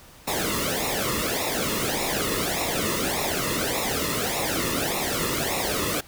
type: noise with flanger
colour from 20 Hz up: pink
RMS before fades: -26 dBFS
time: 0.27-6.01 s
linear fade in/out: 10 ms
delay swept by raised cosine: 0.64 to 1.32 ms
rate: 1.7 Hz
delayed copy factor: -0.8
effects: pink hiss -49 dBFS RMS until 6.07 s